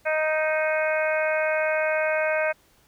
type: harmonic tone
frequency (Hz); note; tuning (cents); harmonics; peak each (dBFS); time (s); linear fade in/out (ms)
311.5; D#4; +2; 2 / 3 / 4 / 5 / 6 / 7 / 8; -23 / -34 / -36 / -28 / -37 / -31 / -33; 0.05-2.53; 20
effects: pink hiss -60 dBFS RMS until 2.87 s